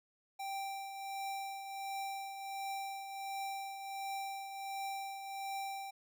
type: tone with tremolo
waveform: square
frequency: 784 Hz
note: G5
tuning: in tune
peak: -38 dBFS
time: 0.39-5.91 s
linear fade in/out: 10 ms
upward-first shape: triangle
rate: 1.4 Hz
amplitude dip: 55%
effects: none